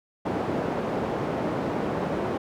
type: band-pass noise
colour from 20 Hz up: white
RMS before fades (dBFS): -28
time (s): 0.25-2.38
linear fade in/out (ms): 10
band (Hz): 120 to 590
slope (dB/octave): 12
effects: none